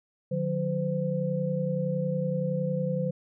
sine tone cluster, 150.3 / 181.1 / 512 Hz, D3 / F#3 / C5, +40 / -37 / -38 cents, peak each -30 dBFS, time 0.31-3.11 s, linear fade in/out 10 ms, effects none

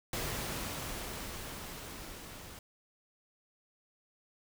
pink noise with level ramp, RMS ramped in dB -36 to -49 dBFS, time 0.13-2.59 s, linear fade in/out 2 ms, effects none

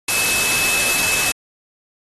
sine tone in noise, 2600 Hz, E7, 24 cents flat, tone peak -21 dBFS, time 0.08-1.32 s, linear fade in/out 5 ms, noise white, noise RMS -19 dBFS, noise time 0.08-1.32 s, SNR -5 dB, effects AAC 32 kbps

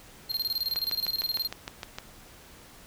square tone with tremolo, 4198 Hz, C8, 5 cents sharp, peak -26 dBFS, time 0.29-1.48 s, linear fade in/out 20 ms, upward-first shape square, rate 19 Hz, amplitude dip 80%
click train, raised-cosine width 0.2 ms, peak -17 dBFS, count 9, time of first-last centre 0.76-1.985 s, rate 6.53 Hz
effects pink hiss -51 dBFS RMS until 2.86 s

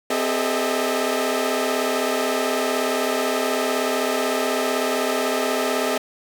sawtooth tone cluster, 257.7 / 403.3 / 439.3 / 611 / 650 Hz, C4 / G4 / A4 / D#5 / E5, -26 / +49 / -3 / -32 / -24 cents, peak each -23 dBFS, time 0.1-5.98 s, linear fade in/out 5 ms, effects none

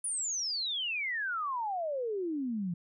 sine exponential sweep, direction down, 9980 to 166.7 Hz, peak -31 dBFS, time 0.04-2.74 s, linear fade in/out 5 ms, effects none

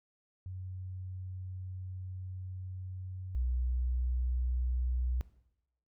sine tone pair in turn, 92.7 / 62.01 Hz, F#2 / B1, +4 / +8 cents, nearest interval perfect fifth, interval 696 cents, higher first, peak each -39 / -29 dBFS, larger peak second, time 0.46-3.35 / 3.35-5.21 s, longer first, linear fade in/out 0 ms, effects noise-tail reverb RT60 0.8 s tail -17 dB re dry

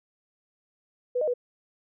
sine tone with pitch steps, 496.1 / 614 / 490.6 Hz, B4 / D#5 / B4, +8 / -23 / -12 cents, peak -23 dBFS, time 1.15-1.339 s, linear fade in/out 10 ms, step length 63 ms, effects none

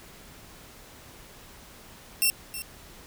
5% pulse tone with echo, 2707 Hz, E7, 45 cents sharp, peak -11 dBFS, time 2.22-2.3 s, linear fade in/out 0 ms, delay 320 ms, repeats 1, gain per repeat -13 dB, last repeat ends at 2.62 s, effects pink hiss -49 dBFS RMS until 3.06 s

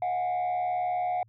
sine tone with frequency modulation, 724 Hz, F#5, 38 cents flat, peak -23 dBFS, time 0.02-1.23 s, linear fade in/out 2 ms, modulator 78.9 Hz, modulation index 0.53, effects tanh soft clip ceiling -25 dBFS + added 112 Hz sine -57 dBFS peak until 1.28 s

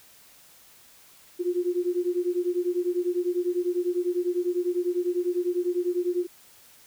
sine beating tone pair, 351.1 / 361.1 Hz, F4 / F#4, +9 / -42 cents, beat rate 10 Hz, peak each -26 / -27 dBFS, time 1.39-6.27 s, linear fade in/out 20 ms, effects white hiss -54 dBFS RMS until 6.86 s

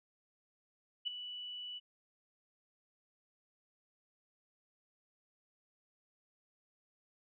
sine tone with ADSR envelope, 2960 Hz, F#7, in tune, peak -31 dBFS, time 1.05-1.8 s, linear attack 24 ms, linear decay 9 ms, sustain -11 dB, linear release 28 ms, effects none

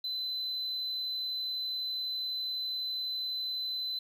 triangle tone, 4032 Hz, B7, 35 cents sharp, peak -30 dBFS, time 0.04-3.99 s, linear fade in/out 5 ms, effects tanh soft clip ceiling -28 dBFS + 11-bit

